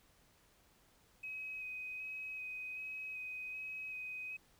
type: tone with vibrato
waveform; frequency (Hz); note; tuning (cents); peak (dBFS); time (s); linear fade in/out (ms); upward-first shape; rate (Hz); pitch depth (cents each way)
triangle; 2527; D#7; +26; -38; 1.23-4.37; 10; square; 1.3; 11
effects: tanh soft clip ceiling -40 dBFS + pink hiss -69 dBFS RMS until 4.59 s